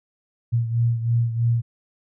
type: beating tone pair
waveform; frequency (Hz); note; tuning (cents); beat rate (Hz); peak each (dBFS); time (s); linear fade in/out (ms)
sine; 116.54 / 119.64; A#2 / A#2; 0 / +45; 3.1; -19 / -25; 0.52-1.62; 20
effects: none